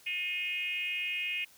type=tone with frequency modulation; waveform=sine; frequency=2503 Hz; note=D#7; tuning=10 cents sharp; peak=-31 dBFS; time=0.06-1.45 s; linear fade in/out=10 ms; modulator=350 Hz; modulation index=0.98; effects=white hiss -59 dBFS RMS until 1.57 s